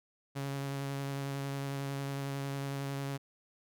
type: tone with vibrato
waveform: sawtooth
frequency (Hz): 138.59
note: C#3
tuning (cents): 0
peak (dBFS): -31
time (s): 0.35-3.18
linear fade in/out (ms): 20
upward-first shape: sine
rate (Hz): 11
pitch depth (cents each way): 13
effects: none